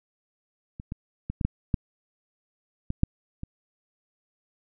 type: clicks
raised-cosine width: 5 ms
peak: -25 / -20 / -18 / -15 / -11 / -10 / -16 / -7 / -22 dBFS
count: 9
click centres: 0.799 / 0.921 / 1.3 / 1.412 / 1.45 / 1.742 / 2.904 / 3.034 / 3.434 s
effects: none